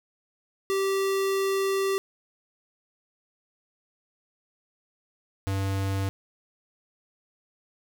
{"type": "tone pair in turn", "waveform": "square", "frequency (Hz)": [389.2, 97.3], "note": ["G4", "G2"], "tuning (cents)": [-12, -12], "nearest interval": "2 octaves", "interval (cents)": 2400, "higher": "first", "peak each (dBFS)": [-24, -26], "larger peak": "first", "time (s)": [[0.7, 1.98], [5.47, 6.09]], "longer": "first", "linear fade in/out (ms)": 0, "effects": []}